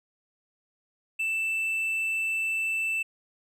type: tone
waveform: triangle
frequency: 2653 Hz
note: E7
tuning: 10 cents sharp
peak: -24 dBFS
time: 1.19-3.03 s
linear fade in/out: 10 ms
effects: none